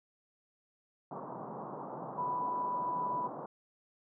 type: band-pass noise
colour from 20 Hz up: white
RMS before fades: -43 dBFS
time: 1.11-3.46 s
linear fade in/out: 2 ms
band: 130 to 1100 Hz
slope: 48 dB/octave
type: tone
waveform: sine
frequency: 987.8 Hz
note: B5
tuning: in tune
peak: -32 dBFS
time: 2.17-3.28 s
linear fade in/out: 20 ms
effects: none